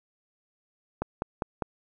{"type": "click train", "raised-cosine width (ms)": 1, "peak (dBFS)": -14, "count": 4, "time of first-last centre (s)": [1.02, 1.622], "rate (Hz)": 4.98, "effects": []}